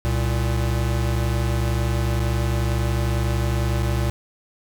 square tone pair together, 65.4 / 116.37 Hz, C2 / A#2, 0 / -3 cents, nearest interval minor seventh, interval 997 cents, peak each -23 dBFS, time 0.05-4.1 s, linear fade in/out 0 ms, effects none

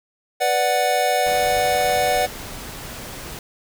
square chord, B minor, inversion none, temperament equal, 493.9 / 587.3 / 740 Hz, B4 / D5 / F#5, 0 / 0 / 0 cents, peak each -25 / -23 / -20 dBFS, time 0.4-2.27 s, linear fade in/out 20 ms
pink noise, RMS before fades -34 dBFS, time 1.26-3.39 s, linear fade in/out 2 ms
effects none

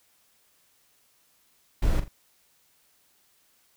brown noise with echo, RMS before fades -23 dBFS, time 1.82-2 s, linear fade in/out 5 ms, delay 42 ms, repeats 2, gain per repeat -10 dB, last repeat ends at 2.084 s, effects white hiss -65 dBFS RMS until 3.76 s

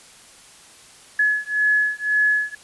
sine beating tone pair, 1700 / 1701.9 Hz, G#6 / G#6, +40 / +42 cents, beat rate 1.9 Hz, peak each -20 dBFS, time 1.19-2.55 s, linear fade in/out 5 ms, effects white hiss -47 dBFS RMS until 2.63 s + resampled to 24000 Hz

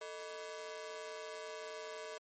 sawtooth ring-modulated tone, 532 Hz, C5, 29 cents sharp, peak -37 dBFS, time 0.01-2.18 s, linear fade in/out 5 ms, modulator 87.8 Hz, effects MP3 32 kbps

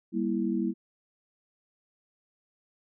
sine chord, E diminished, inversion first, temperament just, 197.78 / 237.3 / 329.6 Hz, G3 / Bb3 / E4, +16 / +31 / 0 cents, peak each -30 dBFS, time 0.12-0.74 s, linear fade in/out 50 ms, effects none

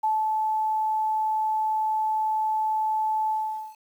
sine tone with ADSR envelope, 869 Hz, A5, 22 cents flat, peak -20 dBFS, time 0.03-3.76 s, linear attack 12 ms, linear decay 200 ms, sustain -2 dB, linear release 460 ms, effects 9-bit

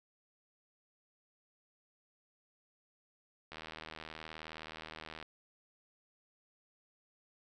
click train, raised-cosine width 0.3 ms, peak -29 dBFS, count 136, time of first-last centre 3.52-5.227 s, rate 79.1 Hz, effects none

